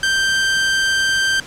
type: tone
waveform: sawtooth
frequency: 1568 Hz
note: G6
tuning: in tune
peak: -11 dBFS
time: 0.03-1.4 s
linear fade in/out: 2 ms
effects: pink hiss -37 dBFS RMS until 1.46 s + low-pass 8000 Hz 12 dB/octave